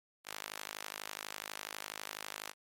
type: tone with high-pass filter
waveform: sawtooth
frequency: 52.1 Hz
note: G#1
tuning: 6 cents sharp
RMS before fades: -45 dBFS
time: 0.24-2.54 s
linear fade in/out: 50 ms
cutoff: 1100 Hz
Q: 0.51
effects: MP3 64 kbps